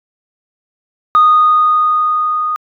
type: tone with level ramp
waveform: sine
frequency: 1236 Hz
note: D#6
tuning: 12 cents flat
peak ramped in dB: -3 to -14 dBFS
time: 1.15-2.56 s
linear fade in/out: 0 ms
effects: tanh soft clip ceiling -2 dBFS